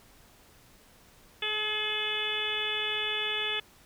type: harmonic tone with a mistuned harmonic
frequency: 426 Hz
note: G#4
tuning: 44 cents sharp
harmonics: 1 / 2 / 3 / 4 / 5 / 6 / 7 / 8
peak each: -39 / -43 / -42 / -38 / -39 / -35 / -35 / -33 dBFS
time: 1.42-3.6 s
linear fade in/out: 5 ms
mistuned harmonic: 8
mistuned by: +21 cents
effects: pink hiss -58 dBFS RMS until 3.85 s